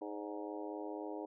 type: harmonic tone with a mistuned harmonic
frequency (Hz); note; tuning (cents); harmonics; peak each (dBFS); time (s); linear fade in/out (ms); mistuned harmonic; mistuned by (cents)
104.1; G#2; +5; 3 / 4 / 5 / 6 / 7 / 8 / 9; -44 / -46 / -48 / -50 / -51 / -52 / -53; 0.01-1.26; 10; 6; -54
effects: none